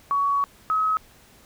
sine tone pair in turn, 1124 / 1277.6 Hz, C#6 / D#6, +24 / +45 cents, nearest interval major second, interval 221 cents, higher second, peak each -19 dBFS, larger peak neither, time 0.11-0.44 / 0.7-0.97 s, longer first, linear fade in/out 0 ms, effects pink hiss -53 dBFS RMS until 1.45 s

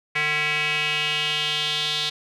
square tone with band-pass filter sweep, 150.9 Hz, D3, 47 cents sharp, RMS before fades -24 dBFS, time 0.15-2.1 s, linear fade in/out 10 ms, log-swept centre 2200 to 3700 Hz, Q 4.3, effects none

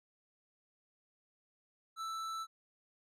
triangle tone with tanh clipping, 1322 Hz, E6, 5 cents sharp, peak -40 dBFS, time 1.96-2.47 s, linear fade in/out 50 ms, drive 18 dB, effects none

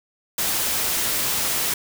white noise, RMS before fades -23 dBFS, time 0.38-1.74 s, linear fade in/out 5 ms, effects none

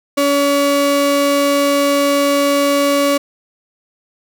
35% pulse tone pair together, 283.2 / 566.4 Hz, C#4 / C#5, +37 / +37 cents, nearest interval octave, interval 1200 cents, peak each -14 dBFS, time 0.17-3.18 s, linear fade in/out 10 ms, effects none

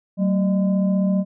sine tone with frequency modulation, 190.4 Hz, F#3, 50 cents sharp, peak -16 dBFS, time 0.17-1.25 s, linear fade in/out 50 ms, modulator 416 Hz, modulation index 0.53, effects none

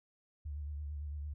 sine tone with vibrato, 73.42 Hz, D2, in tune, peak -38 dBFS, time 0.45-1.34 s, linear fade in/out 10 ms, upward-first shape sine, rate 8.9 Hz, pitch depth 54 cents each way, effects none

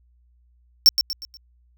square tone with echo, 5440 Hz, F8, 46 cents flat, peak -9 dBFS, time 0.86-0.89 s, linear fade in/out 0 ms, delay 120 ms, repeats 4, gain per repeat -8 dB, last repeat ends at 1.37 s, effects added 60 Hz sine -56 dBFS peak until 1.77 s

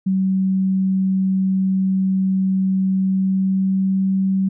sine tone with pitch glide, 190.1 to 191.64 Hz, F#3 to G3, +47 to -39 cents, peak -15 dBFS, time 0.06-4.49 s, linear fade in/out 10 ms, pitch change +14 cents, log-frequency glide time 2.93-4.11 s, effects none

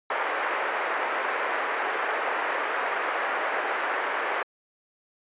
white band-pass noise, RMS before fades -28 dBFS, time 0.1-4.43 s, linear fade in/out 5 ms, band 410 to 1900 Hz, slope 24 dB/octave, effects resampled to 8000 Hz

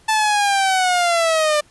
sawtooth linear sweep, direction down, 880 to 592 Hz, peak -11 dBFS, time 0.08-1.61 s, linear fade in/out 10 ms, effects pink hiss -53 dBFS RMS until 1.7 s + resampled to 24000 Hz

